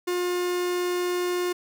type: tone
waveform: 45% pulse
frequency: 356.7 Hz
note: F4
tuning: 37 cents sharp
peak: -24 dBFS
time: 0.07-1.53 s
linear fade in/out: 10 ms
effects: none